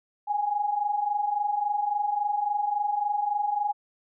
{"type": "tone pair together", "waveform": "sine", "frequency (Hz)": [807, 830.6], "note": ["G#5", "G#5"], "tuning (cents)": [-50, 0], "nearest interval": "unison", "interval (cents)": 50, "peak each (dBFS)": [-30, -25], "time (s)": [0.27, 3.73], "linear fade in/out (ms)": 20, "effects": []}